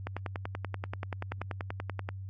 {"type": "click train", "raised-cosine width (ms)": 0.5, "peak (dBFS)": -20, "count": 22, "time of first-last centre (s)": [0.07, 2.089], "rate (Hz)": 10.4, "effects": ["added 96 Hz sine -38 dBFS peak until 2.29 s", "AAC 32 kbps"]}